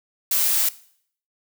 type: noise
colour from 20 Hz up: blue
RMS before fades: -20 dBFS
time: 0.31-0.69 s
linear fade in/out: 5 ms
effects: noise-tail reverb RT60 0.6 s tail -19 dB re dry